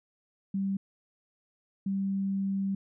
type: tone pair in turn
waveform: sine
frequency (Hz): 195.2 / 195.2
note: G3 / G3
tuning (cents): -7 / -7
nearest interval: unison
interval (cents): 0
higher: neither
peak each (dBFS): -27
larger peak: neither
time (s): 0.54-0.77 / 1.86-2.75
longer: second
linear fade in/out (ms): 5
effects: none